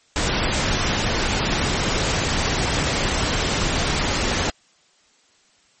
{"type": "noise", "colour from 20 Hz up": "pink", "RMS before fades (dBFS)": -21, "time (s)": [0.16, 4.5], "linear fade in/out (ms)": 0, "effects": ["white hiss -58 dBFS RMS until 5.8 s", "MP3 32 kbps"]}